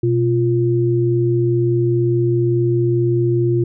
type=tone pair together; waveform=sine; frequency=123.47 / 348.3 Hz; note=B2 / F4; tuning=0 / -5 cents; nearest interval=octave + tritone; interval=1795 cents; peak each=-16 dBFS; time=0.03-3.64 s; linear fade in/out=5 ms; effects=none